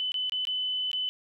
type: tone with dropouts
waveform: sine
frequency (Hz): 3014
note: F#7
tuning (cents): +31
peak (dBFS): -27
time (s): 0-1.09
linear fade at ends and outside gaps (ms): 0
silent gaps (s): 0.119-0.142 / 0.296-0.321 / 0.452-0.471 / 0.915-0.931
effects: none